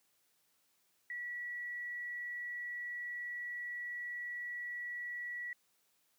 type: tone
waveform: sine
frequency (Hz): 1939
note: B6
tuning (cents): -32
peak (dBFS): -39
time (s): 1.1-5.53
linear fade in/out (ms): 2
effects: white hiss -75 dBFS RMS until 6.18 s + high-pass 100 Hz 12 dB/octave